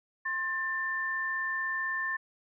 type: tone pair together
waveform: sine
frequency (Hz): 1061.4 / 1782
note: C6 / A6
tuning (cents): +24 / +22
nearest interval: major sixth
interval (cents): 898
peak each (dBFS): -37 / -30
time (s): 0.25-2.17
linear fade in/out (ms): 10
effects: none